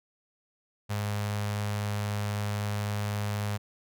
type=tone with notch filter; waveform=sawtooth; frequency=103.83 Hz; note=G#2; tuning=in tune; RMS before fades=-31 dBFS; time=0.89-3.58 s; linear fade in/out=20 ms; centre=310 Hz; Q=1.1; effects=none